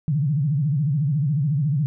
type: tone with vibrato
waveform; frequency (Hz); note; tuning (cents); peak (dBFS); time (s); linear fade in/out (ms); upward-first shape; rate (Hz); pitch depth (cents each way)
sine; 145.2; D3; -19; -18; 0.08-1.86; 0; sine; 14; 190
effects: none